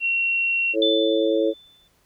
sine tone, 2733 Hz, F7, 38 cents flat, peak -19 dBFS, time 0-0.76 s, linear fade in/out 50 ms
sine chord, A major, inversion second, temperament just, 330 / 440 / 550 Hz, E4 / A4 / C#5, +2 / 0 / -14 cents, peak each -22 dBFS, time 0.73-1.54 s, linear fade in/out 50 ms
sine tone with exponential decay, 3520 Hz, A7, in tune, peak -18 dBFS, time 0.82-1.88 s, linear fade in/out 2 ms, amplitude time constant 230 ms
effects pink hiss -63 dBFS RMS until 2.05 s

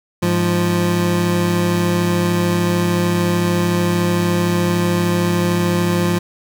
25% pulse tone pair together, 104.03 / 174.61 Hz, G#2 / F3, +3 / 0 cents, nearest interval major sixth, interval 897 cents, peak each -17 / -12 dBFS, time 0.22-6.19 s, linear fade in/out 10 ms, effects none

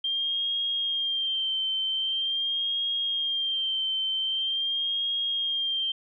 sine tone with vibrato, 3180 Hz, G7, 24 cents sharp, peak -25 dBFS, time 0.04-5.92 s, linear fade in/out 5 ms, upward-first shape sine, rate 0.44 Hz, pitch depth 44 cents each way, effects none

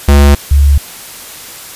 square / sine tone pair in turn, 71.1 / 70.82 Hz, C#2 / C#2, +45 / +38 cents, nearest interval unison, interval 7 cents, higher first, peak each -3 dBFS, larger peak neither, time 0.08-0.35 / 0.51-0.78 s, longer neither, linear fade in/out 5 ms, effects white hiss -29 dBFS RMS until 1.75 s + resampled to 32000 Hz

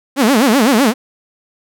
sawtooth tone with vibrato, 245.8 Hz, B3, 8 cents flat, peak -5 dBFS, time 0.16-0.94 s, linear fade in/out 50 ms, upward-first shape sine, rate 7.9 Hz, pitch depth 270 cents each way, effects none

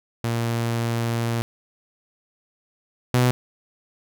sawtooth tone pair in turn, 116.54 / 124.27 Hz, A#2 / B2, 0 / +11 cents, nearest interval minor second, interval 111 cents, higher second, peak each -18 / -12 dBFS, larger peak second, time 0.24-1.42 / 3.14-3.31 s, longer first, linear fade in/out 0 ms, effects none

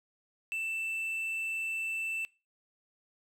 triangle tone with quantisation, 2659 Hz, E7, 14 cents sharp, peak -30 dBFS, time 0.52-2.25 s, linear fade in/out 0 ms, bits 10, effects noise-tail reverb RT60 0.3 s tail -23 dB re dry

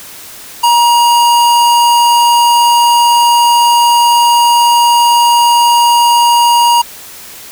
square tone, 949 Hz, A#5, 31 cents sharp, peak -6 dBFS, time 0.63-6.82 s, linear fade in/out 10 ms, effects white hiss -31 dBFS RMS until 7.51 s

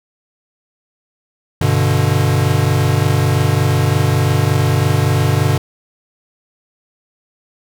square chord, G major, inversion none, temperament equal, 98 / 123.47 / 146.83 Hz, G2 / B2 / D3, 0 / 0 / 0 cents, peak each -17 dBFS, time 1.61-5.58 s, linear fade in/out 5 ms, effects none

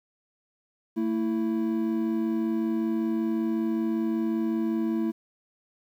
triangle tone pair together, 224.3 / 329.6 Hz, A3 / E4, +34 / 0 cents, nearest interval perfect fifth, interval 666 cents, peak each -25 dBFS, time 0.96-5.12 s, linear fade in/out 20 ms, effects 10-bit

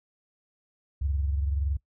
sine tone pair together, 70 / 91.18 Hz, C#2 / F#2, +18 / -25 cents, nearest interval perfect fourth, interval 457 cents, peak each -25 / -35 dBFS, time 1.01-1.77 s, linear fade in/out 10 ms, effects noise-tail reverb RT60 0.1 s tail -20 dB re dry

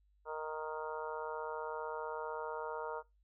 harmonic tone, 155.56 Hz, D#3, in tune, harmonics 3 / 4 / 5 / 6 / 7 / 8 / 9, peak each -42 / -46 / -53 / -43 / -52 / -49 / -50 dBFS, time 0.25-3.03 s, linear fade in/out 50 ms, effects noise-tail reverb RT60 0.2 s tail -22 dB re dry + added 50 Hz sine -68 dBFS peak until 3.23 s

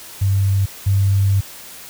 sine tone pair in turn, 98 / 98.37 Hz, G2 / G2, 0 / +7 cents, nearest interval unison, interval 7 cents, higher second, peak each -13 / -12 dBFS, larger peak second, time 0.21-0.66 / 0.86-1.41 s, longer second, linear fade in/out 10 ms, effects white hiss -37 dBFS RMS until 1.89 s

